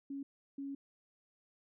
sine tone bursts at uneven times, 277.2 Hz, C#4, in tune, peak -39 dBFS, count 2, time 0.1-0.23 / 0.58-0.75 s, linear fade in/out 5 ms, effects none

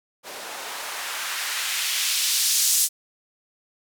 blue noise with band-pass filter sweep, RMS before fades -25 dBFS, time 0.23-2.89 s, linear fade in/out 50 ms, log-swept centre 450 to 7100 Hz, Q 1, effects none

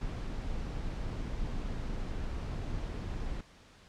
brown noise with amplitude modulation, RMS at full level -35 dBFS, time 0.01-3.41 s, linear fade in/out 5 ms, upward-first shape sine, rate 255 Hz, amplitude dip 25%, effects pink hiss -58 dBFS RMS until 3.88 s + low-pass 6000 Hz 12 dB/octave

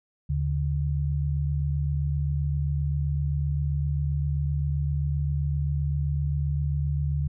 sine tone pair together, 76 / 143.65 Hz, D#2 / D3, -40 / -38 cents, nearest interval major seventh, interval 1102 cents, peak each -26 dBFS, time 0.29-7.28 s, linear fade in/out 10 ms, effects none

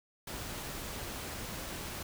pink noise, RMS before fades -41 dBFS, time 0.27-2.03 s, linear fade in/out 5 ms, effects none

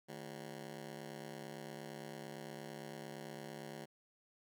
15% pulse ring-modulated tone, 185 Hz, F#3, in tune, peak -37 dBFS, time 0.08-3.86 s, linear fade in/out 20 ms, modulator 34.4 Hz, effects none

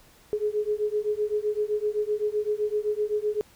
sine beating tone pair, 417.5 / 425.3 Hz, G#4 / G#4, +9 / +41 cents, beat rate 7.8 Hz, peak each -27 dBFS, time 0.33-3.41 s, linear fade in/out 0 ms, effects pink hiss -56 dBFS RMS until 3.55 s

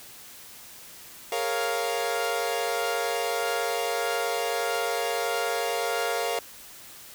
sawtooth chord, Bb minor seventh, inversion third, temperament equal, 415.3 / 466.2 / 554.4 / 698.5 Hz, Ab4 / Bb4 / Db5 / F5, 0 / 0 / 0 / 0 cents, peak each -31 / -26 / -29 / -26 dBFS, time 1.32-6.39 s, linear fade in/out 2 ms, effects white hiss -46 dBFS RMS until 7.14 s

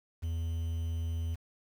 triangle tone with quantisation, 82.6 Hz, E2, 4 cents sharp, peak -29 dBFS, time 0.22-1.36 s, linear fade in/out 20 ms, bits 9, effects none

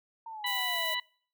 sine exponential sweep, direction down, 922 to 622.3 Hz, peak -39 dBFS, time 0.26-0.94 s, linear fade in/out 5 ms
harmonic tone, 987.8 Hz, B5, in tune, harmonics 1 / 2 / 3 / 4, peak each -37 / -34 / -35 / -36 dBFS, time 0.44-1 s, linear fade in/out 5 ms
violet noise, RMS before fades -39 dBFS, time 0.46-0.95 s, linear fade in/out 10 ms
effects noise-tail reverb RT60 0.5 s tail -25 dB re dry

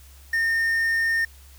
triangle tone with quantisation, 1824 Hz, A#6, 38 cents flat, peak -18 dBFS, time 0.33-1.25 s, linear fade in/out 5 ms, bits 7, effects added 68 Hz sine -46 dBFS peak until 1.58 s + white hiss -53 dBFS RMS until 1.58 s

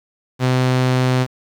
sawtooth tone, 127.9 Hz, C3, 39 cents flat, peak -10 dBFS, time 0.39-1.27 s, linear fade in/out 50 ms, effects low-pass 6000 Hz 12 dB/octave + 7-bit

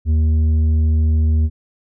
sine tone with tanh clipping, 78.4 Hz, D#2, 14 cents sharp, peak -13 dBFS, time 0.05-1.5 s, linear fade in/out 50 ms, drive 6 dB, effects none

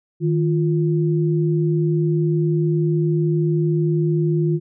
sine tone pair together, 155.56 / 348.6 Hz, D#3 / F4, 0 / -3 cents, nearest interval octave + major second, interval 1397 cents, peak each -17 / -21 dBFS, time 0.2-4.6 s, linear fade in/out 50 ms, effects none

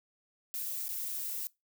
violet noise with dropouts, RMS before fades -37 dBFS, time 0.54-1.47 s, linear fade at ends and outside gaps 0 ms, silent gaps 0.882-0.89 s, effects noise-tail reverb RT60 0.2 s tail -21 dB re dry

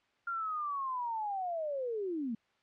sine linear sweep, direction down, 1400 to 214.4 Hz, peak -33 dBFS, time 0.27-2.35 s, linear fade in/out 5 ms, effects white hiss -72 dBFS RMS until 2.62 s + low-pass 3000 Hz 12 dB/octave

